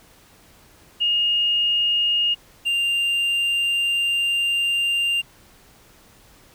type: tone pair in turn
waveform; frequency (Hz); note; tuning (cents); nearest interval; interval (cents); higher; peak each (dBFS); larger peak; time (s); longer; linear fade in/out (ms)
sine / triangle; 2850 / 2791; F7 / F7; +34 / -2; unison; 36; first; -17; neither; 1-2.35 / 2.65-5.22; second; 20
effects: pink hiss -52 dBFS RMS until 6.54 s